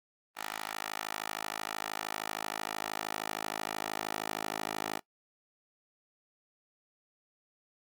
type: tone with high-pass filter sweep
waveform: 10% pulse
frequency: 53 Hz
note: G#1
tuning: 36 cents sharp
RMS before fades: -38 dBFS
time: 0.35-5.01 s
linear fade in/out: 50 ms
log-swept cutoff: 1000 to 530 Hz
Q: 0.97
effects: noise-tail reverb RT60 0.1 s tail -21 dB re dry + Opus 24 kbps